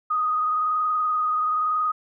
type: tone with frequency modulation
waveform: sine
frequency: 1244.5 Hz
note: D#6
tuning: in tune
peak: -20 dBFS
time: 0.1-1.92 s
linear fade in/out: 10 ms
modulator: 21 Hz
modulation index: 1
effects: none